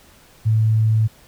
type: tone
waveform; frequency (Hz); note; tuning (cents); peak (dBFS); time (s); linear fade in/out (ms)
sine; 110; A2; 0; -13; 0.45-1.08; 20
effects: pink hiss -50 dBFS RMS until 1.27 s